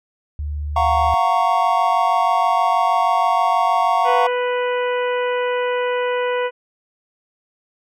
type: tone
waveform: sine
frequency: 73.8 Hz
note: D2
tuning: 9 cents sharp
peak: -22 dBFS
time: 0.39-1.14 s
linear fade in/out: 0 ms
type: chord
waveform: triangle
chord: Gb major seventh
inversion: third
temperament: just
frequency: 693.7 / 740 / 925 / 1110 Hz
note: F5 / Gb5 / Bb5 / Db6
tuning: -12 / 0 / -14 / +2 cents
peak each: -18 dBFS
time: 0.76-4.27 s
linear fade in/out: 5 ms
type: harmonic tone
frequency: 493.9 Hz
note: B4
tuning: in tune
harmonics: 1 / 2 / 3 / 4 / 5 / 6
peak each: -19 / -25 / -29 / -31 / -33 / -35 dBFS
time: 4.04-6.51 s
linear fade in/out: 50 ms
effects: none